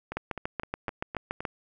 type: two click trains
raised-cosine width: 0.5 ms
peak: -15 / -20 dBFS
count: 10 / 6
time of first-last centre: 0.17-1.452 / 0.12-1.405 s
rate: 7.02 / 3.89 Hz
effects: none